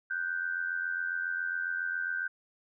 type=tone pair together; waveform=sine; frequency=1467.7 / 1555 Hz; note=F#6 / G6; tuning=-14 / -14 cents; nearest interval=minor second; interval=100 cents; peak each=-35 / -32 dBFS; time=0.1-2.28 s; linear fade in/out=10 ms; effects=none